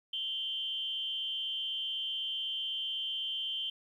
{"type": "tone with amplitude modulation", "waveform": "sine", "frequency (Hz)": 3114, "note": "G7", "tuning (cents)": -12, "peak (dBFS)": -30, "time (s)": [0.13, 3.7], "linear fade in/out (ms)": 5, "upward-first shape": "sine", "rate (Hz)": 264, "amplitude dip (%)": 65, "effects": ["11-bit"]}